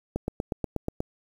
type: click train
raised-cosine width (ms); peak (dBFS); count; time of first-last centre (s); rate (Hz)
2; -14; 8; 0.16-1.004; 8.29
effects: 8-bit